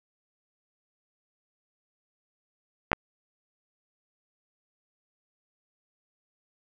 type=clicks; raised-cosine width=0.5 ms; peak=-6 dBFS; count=2; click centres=2.917 / 2.931 s; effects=none